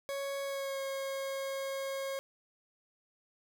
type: tone with pitch glide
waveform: 40% pulse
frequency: 554.4 to 543 Hz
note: C#5 to C#5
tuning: 0 to -36 cents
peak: -34 dBFS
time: 0.09-2.19 s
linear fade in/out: 0 ms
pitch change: -36 cents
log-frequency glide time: 0.43-0.8 s
effects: none